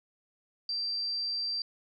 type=tone; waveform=sine; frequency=4699 Hz; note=D8; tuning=in tune; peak=-30 dBFS; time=0.69-1.62 s; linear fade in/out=2 ms; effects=none